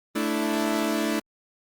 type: chord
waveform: sawtooth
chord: A suspended fourth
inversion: none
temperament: equal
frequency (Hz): 220 / 293.7 / 329.6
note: A3 / D4 / E4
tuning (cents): 0 / 0 / 0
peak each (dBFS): -24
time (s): 0.15-1.2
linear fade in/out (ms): 10
effects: Opus 32 kbps